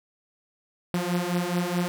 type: beating tone pair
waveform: sawtooth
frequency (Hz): 173.9 / 178.6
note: F3 / F3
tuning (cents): -7 / +39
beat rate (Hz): 4.7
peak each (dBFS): -24 / -23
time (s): 0.94-1.88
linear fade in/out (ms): 0
effects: none